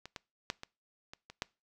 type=clicks; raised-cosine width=0.2 ms; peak=-27 / -23 / -15 / -25 / -28 / -30 / -16 dBFS; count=7; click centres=0.056 / 0.162 / 0.501 / 0.634 / 1.135 / 1.3 / 1.421 s; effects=noise-tail reverb RT60 0.3 s tail -24 dB re dry